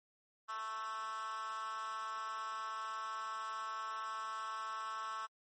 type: tone with high-pass filter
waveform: 10% pulse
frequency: 220 Hz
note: A3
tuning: in tune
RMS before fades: -42 dBFS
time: 0.48-5.27 s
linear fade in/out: 20 ms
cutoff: 1200 Hz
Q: 7.6
effects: MP3 32 kbps